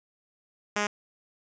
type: tone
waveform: 5% pulse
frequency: 207.3 Hz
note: G#3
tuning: 3 cents flat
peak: -14 dBFS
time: 0.76-0.87 s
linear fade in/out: 5 ms
effects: resampled to 16000 Hz + 9-bit